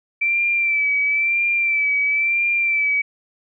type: tone with vibrato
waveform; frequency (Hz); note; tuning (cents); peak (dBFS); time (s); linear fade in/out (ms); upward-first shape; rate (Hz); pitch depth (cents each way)
sine; 2332; D7; -13; -16; 0.21-3.02; 10; sine; 0.99; 43
effects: none